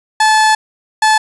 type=tone pair in turn; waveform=30% pulse; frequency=867 / 867 Hz; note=A5 / A5; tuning=-26 / -26 cents; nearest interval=unison; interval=0 cents; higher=neither; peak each=-5 dBFS; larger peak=neither; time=0.2-0.55 / 1.02-1.18 s; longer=first; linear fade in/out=5 ms; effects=resampled to 24000 Hz + 7-bit